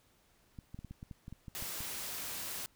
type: clicks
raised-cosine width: 5 ms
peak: -33 dBFS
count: 12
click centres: 0.588 / 0.745 / 0.79 / 0.847 / 0.91 / 1.029 / 1.112 / 1.281 / 1.326 / 1.482 / 1.624 / 1.806 s
type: noise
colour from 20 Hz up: white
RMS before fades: -41 dBFS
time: 1.55-2.66 s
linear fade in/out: 0 ms
effects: pink hiss -69 dBFS RMS until 2.75 s